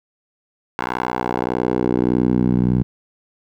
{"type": "tone with band-pass filter sweep", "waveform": "10% pulse", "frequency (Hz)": 61.74, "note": "B1", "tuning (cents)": 0, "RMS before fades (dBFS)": -19, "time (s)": [0.79, 2.83], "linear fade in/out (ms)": 0, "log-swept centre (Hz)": [1200, 150], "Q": 1.4, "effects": []}